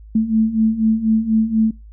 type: beating tone pair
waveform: sine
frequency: 218.1 / 222.2 Hz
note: A3 / A3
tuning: -15 / +17 cents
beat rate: 4.1 Hz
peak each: -19 / -15 dBFS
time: 0.15-1.71 s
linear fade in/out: 5 ms
effects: noise-tail reverb RT60 0.2 s tail -23 dB re dry + added 53 Hz sine -37 dBFS peak until 1.92 s